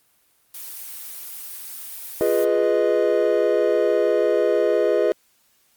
blue noise, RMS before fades -35 dBFS, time 0.54-2.45 s, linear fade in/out 5 ms
triangle chord, F half-diminished seventh, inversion none, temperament equal, 349.2 / 415.3 / 493.9 / 622.3 Hz, F4 / Ab4 / Cb5 / Eb5, 0 / 0 / 0 / 0 cents, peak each -22 / -19 / -20 / -20 dBFS, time 2.21-5.12 s, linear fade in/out 0 ms
effects white hiss -62 dBFS RMS until 5.76 s + Opus 32 kbps

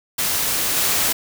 white noise with level steps, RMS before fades -21 / -19 dBFS, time 0.18-1.13 s, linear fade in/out 10 ms, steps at 0.76 s, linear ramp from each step 5 ms, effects none

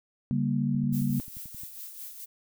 sine chord, G diminished, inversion second, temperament just, 141.12 / 196 / 235.2 Hz, Db3 / G3 / Bb3, +31 / 0 / +16 cents, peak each -28 / -30 / -28 dBFS, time 0.31-1.2 s, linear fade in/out 0 ms
click train, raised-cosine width 5 ms, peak -35 dBFS, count 11, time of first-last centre 0.75-1.635 s, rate 11.3 Hz
violet noise with tremolo, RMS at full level -40 dBFS, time 0.92-2.26 s, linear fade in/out 20 ms, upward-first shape sine, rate 4.7 Hz, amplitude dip 50%
effects none

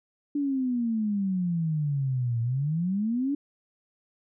sine exponential two-way sweep, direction down then up, 292.7 to 114.4 to 292.7 Hz, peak -24 dBFS, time 0.35-3.35 s, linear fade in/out 5 ms, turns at 2.41 s, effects none

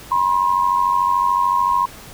sine tone pair together, 970 / 1063.6 Hz, B5 / C6, -31 / +28 cents, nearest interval major second, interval 159 cents, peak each -17 dBFS, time 0.11-1.86 s, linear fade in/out 10 ms, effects pink hiss -39 dBFS RMS until 2.13 s

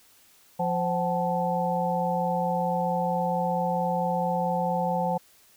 harmonic tone with a mistuned harmonic, 174.61 Hz, F3, in tune, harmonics 1 / 3 / 4 / 5, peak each -29 / -29 / -29 / -29 dBFS, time 0.59-5.18 s, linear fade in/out 10 ms, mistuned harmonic 4, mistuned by +120 cents, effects white hiss -58 dBFS RMS until 5.56 s

